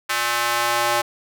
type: tone with high-pass filter sweep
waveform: square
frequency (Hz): 118.6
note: A#2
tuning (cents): +30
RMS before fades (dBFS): -21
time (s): 0.09-1.02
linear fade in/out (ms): 10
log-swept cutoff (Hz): 1400 to 740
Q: 1.3
effects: none